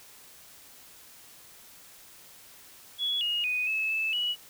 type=tone with pitch steps; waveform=sine; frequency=3373 / 2867 / 2488 / 2598 / 2624 / 2929 Hz; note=G#7 / F7 / D#7 / E7 / E7 / F#7; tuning=+26 / +45 / -1 / -26 / -9 / -18 cents; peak=-26 dBFS; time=2.98-4.36 s; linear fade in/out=50 ms; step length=230 ms; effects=white hiss -52 dBFS RMS until 4.49 s